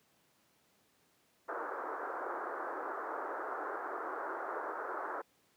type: band-pass noise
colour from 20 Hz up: white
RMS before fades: -40 dBFS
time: 1.48-5.22 s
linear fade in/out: 10 ms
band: 320 to 1500 Hz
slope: 48 dB/octave
effects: pink hiss -71 dBFS RMS until 5.56 s + high-pass 150 Hz 12 dB/octave